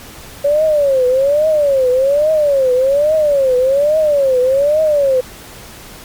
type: tone with vibrato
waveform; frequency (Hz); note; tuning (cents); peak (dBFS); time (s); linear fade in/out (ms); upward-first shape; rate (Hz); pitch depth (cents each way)
sine; 561; C#5; +21; -9; 0.44-5.21; 10; triangle; 1.2; 220
effects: pink hiss -35 dBFS RMS until 6.04 s + MP3 96 kbps